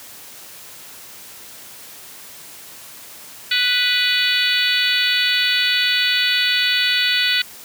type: harmonic tone with a mistuned harmonic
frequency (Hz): 493.9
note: B4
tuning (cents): 0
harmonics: 3 / 4 / 5 / 6 / 7 / 8 / 9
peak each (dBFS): -23 / -23 / -23 / -23 / -23 / -23 / -23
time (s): 3.51-7.42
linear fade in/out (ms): 5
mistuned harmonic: 8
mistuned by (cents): -27
effects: white hiss -39 dBFS RMS until 7.64 s + high-pass 80 Hz 12 dB/octave